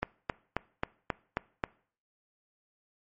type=click train; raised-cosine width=0.5 ms; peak=-13 dBFS; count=7; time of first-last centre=0.03-1.639 s; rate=3.73 Hz; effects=noise-tail reverb RT60 0.5 s tail -22 dB re dry + MP3 32 kbps